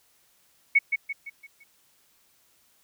sine tone with echo, 2217 Hz, C#7, in tune, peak -14 dBFS, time 0.75-0.79 s, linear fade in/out 10 ms, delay 170 ms, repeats 5, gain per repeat -7 dB, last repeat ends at 1.64 s, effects white hiss -64 dBFS RMS until 2.83 s

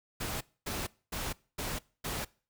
pink noise bursts, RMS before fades -36 dBFS, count 5, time 0.2-2.25 s, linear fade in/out 10 ms, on 210 ms, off 250 ms, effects noise-tail reverb RT60 0.4 s tail -23 dB re dry

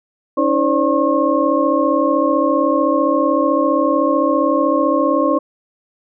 sine tone cluster, 282.4 / 318 / 526 / 580 / 1081 Hz, C#4 / D#4 / C5 / D5 / C#6, +32 / +38 / +9 / -22 / -44 cents, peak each -19 dBFS, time 0.37-5.39 s, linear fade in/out 10 ms, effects none

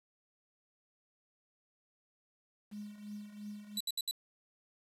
sine tone with tremolo, 207.9 Hz, G#3, 2 cents sharp, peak -40 dBFS, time 2.71-3.8 s, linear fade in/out 20 ms, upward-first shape triangle, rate 2.9 Hz, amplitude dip 75%
sawtooth tone bursts, 3960 Hz, B7, 4 cents sharp, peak -30 dBFS, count 4, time 3.77-4.111 s, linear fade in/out 2 ms, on 35 ms, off 67 ms
effects resampled to 32000 Hz + 10-bit

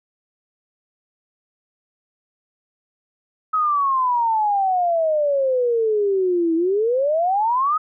sine exponential two-way sweep, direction down then up, 1283 to 322.3 to 1283 Hz, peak -16 dBFS, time 3.53-7.78 s, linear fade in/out 10 ms, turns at 6.55 s, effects none

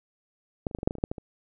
clicks, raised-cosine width 2 ms, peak -14 / -29 / -16 / -26 / -18 / -7 / -18 / -24 / -27 / -10 / -17 / -25 dBFS, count 12, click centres 0.668 / 0.712 / 0.749 / 0.787 / 0.831 / 0.875 / 0.909 / 0.953 / 0.984 / 1.039 / 1.115 / 1.182 s, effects none

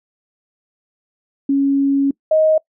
sine tone pair in turn, 276.9 / 627.2 Hz, C#4 / D#5, -2 / +14 cents, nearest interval octave + major second, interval 1416 cents, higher second, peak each -12 / -10 dBFS, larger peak second, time 1.49-2.11 / 2.31-2.58 s, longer first, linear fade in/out 5 ms, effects noise-tail reverb RT60 0.1 s tail -23 dB re dry

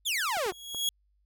sawtooth exponential sweep, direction down, 3736 to 336.7 Hz, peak -24 dBFS, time 0.05-0.52 s, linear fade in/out 20 ms
sawtooth tone with exponential growth, 3322 Hz, G#7, in tune, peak -21 dBFS, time 0.33-0.89 s, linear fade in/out 1 ms, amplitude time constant 120 ms
clicks, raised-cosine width 1 ms, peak -30 dBFS, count 4, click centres 0.37 / 0.463 / 0.521 / 0.747 s
effects added 50 Hz sine -66 dBFS peak until 1.25 s

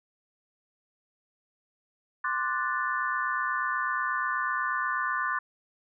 sine chord, D dominant seventh, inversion third, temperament equal, 1046.5 / 1174.7 / 1480 / 1760 Hz, C6 / D6 / F#6 / A6, 0 / 0 / 0 / 0 cents, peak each -32 dBFS, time 2.24-5.39 s, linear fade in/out 5 ms, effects none

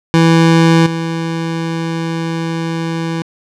25% pulse tone with level steps, 164.81 Hz, E3, in tune, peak -3 / -13 dBFS, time 0.14-3.22 s, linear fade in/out 0 ms, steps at 0.86 s, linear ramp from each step 5 ms, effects low-pass 6000 Hz 12 dB/octave

